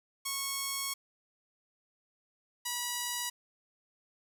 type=tone pair in turn; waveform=5% pulse; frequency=1100 / 970.5 Hz; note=C#6 / B5; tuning=-14 / -31 cents; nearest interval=major second; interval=217 cents; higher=first; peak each=-21 dBFS; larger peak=neither; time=0.25-0.94 / 2.65-3.3 s; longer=first; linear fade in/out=10 ms; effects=none